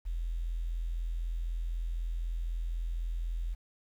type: tone with quantisation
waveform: sine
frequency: 41.98 Hz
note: E1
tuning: 32 cents sharp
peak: -31 dBFS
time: 0.05-3.55 s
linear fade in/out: 20 ms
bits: 10
effects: none